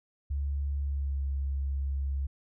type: tone with pitch glide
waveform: sine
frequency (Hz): 70.5 to 68.69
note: C#2 to C#2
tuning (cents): +30 to -15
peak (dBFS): -28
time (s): 0.3-2.27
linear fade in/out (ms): 10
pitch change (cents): -45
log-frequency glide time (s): 0.8-1.24
effects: none